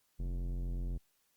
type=tone with tanh clipping; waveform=sine; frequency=44.07 Hz; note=F1; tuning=16 cents sharp; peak=-36 dBFS; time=0.19-0.98 s; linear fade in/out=10 ms; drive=16 dB; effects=white hiss -75 dBFS RMS until 1.36 s + Opus 48 kbps